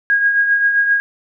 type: tone with tremolo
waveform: sine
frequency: 1637 Hz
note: G#6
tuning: 25 cents flat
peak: -9 dBFS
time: 0.1-1 s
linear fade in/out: 0 ms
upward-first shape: triangle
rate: 7.6 Hz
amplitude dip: 55%
effects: none